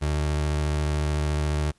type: tone with vibrato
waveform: 30% pulse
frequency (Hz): 75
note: D2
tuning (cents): +37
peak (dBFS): -20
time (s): 0.01-1.72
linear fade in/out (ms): 20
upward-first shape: square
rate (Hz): 14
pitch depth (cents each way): 14
effects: pink hiss -64 dBFS RMS until 1.78 s + resampled to 24000 Hz